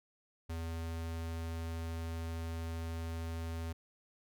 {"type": "tone", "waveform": "square", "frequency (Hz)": 82.41, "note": "E2", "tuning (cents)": 0, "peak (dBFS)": -38, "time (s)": [0.49, 3.73], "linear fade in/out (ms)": 10, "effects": []}